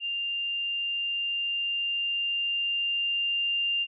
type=tone with level ramp; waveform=sine; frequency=2794 Hz; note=F7; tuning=in tune; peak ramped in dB=-28 to -24 dBFS; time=0-3.87 s; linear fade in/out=50 ms; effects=none